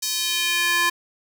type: tone with high-pass filter sweep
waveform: square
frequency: 346.2 Hz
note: F4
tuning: 15 cents flat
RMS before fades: -22 dBFS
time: 0.02-0.9 s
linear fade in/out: 10 ms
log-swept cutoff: 5200 to 1300 Hz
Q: 1.6
effects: 8-bit